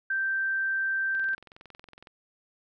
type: tone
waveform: sine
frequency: 1565 Hz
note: G6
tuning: 3 cents flat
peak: -25 dBFS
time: 0.1-1.35 s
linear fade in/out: 5 ms
type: click train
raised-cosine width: 0.3 ms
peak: -32 dBFS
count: 21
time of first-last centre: 1.15-2.072 s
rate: 21.7 Hz
effects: none